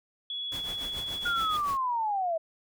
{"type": "tone", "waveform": "sine", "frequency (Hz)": 3378, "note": "G#7", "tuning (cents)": 29, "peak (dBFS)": -32, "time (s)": [0.3, 1.57], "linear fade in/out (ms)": 2}
{"type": "noise with tremolo", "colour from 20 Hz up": "pink", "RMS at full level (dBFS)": -40, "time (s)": [0.52, 1.77], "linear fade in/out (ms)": 0, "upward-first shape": "triangle", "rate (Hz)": 7, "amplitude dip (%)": 80}
{"type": "linear sweep", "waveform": "sine", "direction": "down", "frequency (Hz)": [1444, 634], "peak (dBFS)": -26, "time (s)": [1.25, 2.38], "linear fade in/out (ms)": 10}
{"effects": []}